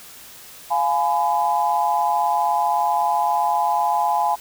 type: chord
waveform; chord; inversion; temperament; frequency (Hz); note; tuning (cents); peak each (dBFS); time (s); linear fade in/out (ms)
sine; F diminished; none; just; 698.5 / 838.1 / 1005.8; F5 / Ab5 / Cb6; 0 / +16 / +31; -23 / -19 / -23; 0.7-4.36; 20
effects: white hiss -42 dBFS RMS until 4.4 s